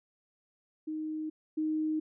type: tone pair in turn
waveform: sine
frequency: 311.1 / 311.1 Hz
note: D#4 / D#4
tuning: 0 / 0 cents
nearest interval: unison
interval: 0 cents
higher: neither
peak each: -33 / -28 dBFS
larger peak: second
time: 0.87-1.3 / 1.57-2 s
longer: neither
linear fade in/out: 10 ms
effects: none